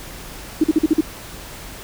sine tone bursts, 313.2 Hz, D#4, 11 cents sharp, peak -10 dBFS, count 6, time 0.61-1.009 s, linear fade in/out 5 ms, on 29 ms, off 45 ms, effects added 45 Hz sine -42 dBFS peak until 1.83 s + pink hiss -36 dBFS RMS until 1.83 s

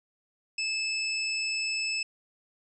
25% pulse tone, 2616 Hz, E7, 14 cents flat, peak -24 dBFS, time 0.58-2.03 s, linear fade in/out 5 ms, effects resampled to 24000 Hz

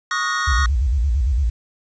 square chord, D# minor seventh, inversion third, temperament equal with one note detuned, 1108.7 / 1244.5 / 1448.7 / 1864.7 Hz, C#6 / D#6 / F#6 / A#6, 0 / 0 / -37 / 0 cents, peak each -27 / -25 / -26 / -25 dBFS, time 0.11-0.66 s, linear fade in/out 2 ms
sine tone with vibrato, 64 Hz, C2, 38 cents flat, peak -15 dBFS, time 0.47-1.5 s, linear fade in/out 10 ms, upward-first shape square, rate 8.8 Hz, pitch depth 200 cents each way
effects resampled to 16000 Hz + 8-bit

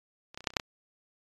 clicks, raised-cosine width 0.2 ms, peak -29 / -21 / -28 / -29 / -9 / -28 / -29 / -6 / -18 dBFS, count 9, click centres 0.345 / 0.375 / 0.406 / 0.442 / 0.472 / 0.504 / 0.537 / 0.568 / 0.598 s, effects AAC 32 kbps

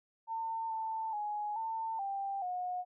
sine tone with pitch steps, 902 / 889 / 836 / 897 / 789 / 724 Hz, A5 / A5 / G#5 / A5 / G5 / F#5, +43 / +18 / +11 / +33 / +11 / -38 cents, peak -34 dBFS, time 0.27-2.85 s, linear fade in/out 50 ms, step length 430 ms, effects none

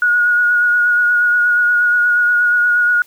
sine tone with vibrato, 1448 Hz, F#6, 38 cents flat, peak -10 dBFS, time 0.02-3.02 s, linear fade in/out 2 ms, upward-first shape sine, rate 8.4 Hz, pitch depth 20 cents each way, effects white hiss -49 dBFS RMS until 3.06 s

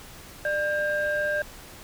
sine tone pair together, 597.3 / 1596 Hz, D5 / G6, +29 / +31 cents, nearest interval octave + perfect fourth, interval 1702 cents, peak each -25 dBFS, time 0.45-1.42 s, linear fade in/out 2 ms, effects tanh soft clip ceiling -18 dBFS + pink hiss -45 dBFS RMS until 1.83 s

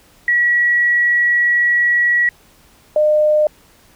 sine tone pair in turn, 1926 / 606.7 Hz, B6 / D#5, -44 / -44 cents, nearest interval octave + minor sixth, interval 2000 cents, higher first, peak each -11 / -10 dBFS, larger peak second, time 0.28-2.29 / 2.96-3.47 s, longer first, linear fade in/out 2 ms, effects pink hiss -50 dBFS RMS until 3.95 s

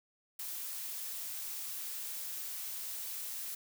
blue noise, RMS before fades -41 dBFS, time 0.39-3.55 s, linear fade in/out 5 ms, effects none

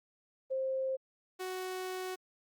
sine / sawtooth tone pair in turn, 528 / 371.1 Hz, C5 / F#4, +16 / +5 cents, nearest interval tritone, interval 611 cents, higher first, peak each -31 / -33 dBFS, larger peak first, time 0.5-0.97 / 1.39-2.16 s, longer second, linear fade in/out 20 ms, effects Opus 32 kbps

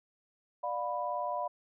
sine chord, B diminished, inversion first, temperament just, 592.7 / 711.2 / 987.8 Hz, D5 / F5 / B5, +16 / +31 / 0 cents, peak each -37 / -36 / -35 dBFS, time 0.63-1.48 s, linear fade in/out 10 ms, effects none

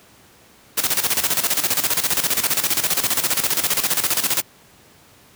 white noise with tremolo, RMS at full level -18 dBFS, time 0.77-4.42 s, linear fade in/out 10 ms, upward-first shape square, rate 15 Hz, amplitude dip 70%, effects pink hiss -50 dBFS RMS until 5.35 s + high-pass 80 Hz 12 dB/octave

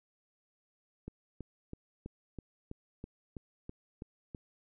click train, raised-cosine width 3 ms, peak -29 dBFS, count 11, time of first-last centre 1.08-4.348 s, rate 3.06 Hz, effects none

